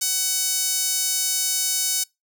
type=tone with high-pass filter; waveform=sawtooth; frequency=750 Hz; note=F#5; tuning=23 cents sharp; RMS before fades=-23 dBFS; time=0.01-2.04 s; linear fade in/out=10 ms; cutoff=6000 Hz; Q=1.4; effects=noise-tail reverb RT60 0.2 s tail -25 dB re dry